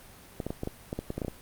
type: clicks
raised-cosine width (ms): 2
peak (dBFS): -18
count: 12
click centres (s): 0.402 / 0.466 / 0.505 / 0.634 / 0.674 / 0.929 / 0.99 / 1.104 / 1.18 / 1.218 / 1.248 / 1.282
effects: pink hiss -51 dBFS RMS until 1.41 s + Opus 32 kbps